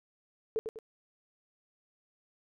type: tone with echo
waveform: sine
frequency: 442.1 Hz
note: A4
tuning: 8 cents sharp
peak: -27 dBFS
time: 0.56-0.59 s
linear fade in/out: 0 ms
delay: 99 ms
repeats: 2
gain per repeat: -7 dB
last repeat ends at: 0.788 s
effects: none